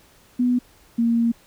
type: tone pair in turn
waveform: sine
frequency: 246.9 / 232.5 Hz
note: B3 / A#3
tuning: 0 / -4 cents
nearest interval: minor second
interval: 104 cents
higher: first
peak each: -16 dBFS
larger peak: neither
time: 0.39-0.59 / 0.98-1.32 s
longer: second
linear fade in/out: 10 ms
effects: pink hiss -54 dBFS RMS until 1.46 s